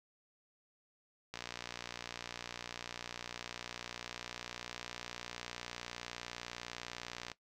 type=click train; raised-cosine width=0.2 ms; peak=-24 dBFS; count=359; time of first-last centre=1.34-7.317 s; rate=59.9 Hz; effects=noise-tail reverb RT60 0.1 s tail -17 dB re dry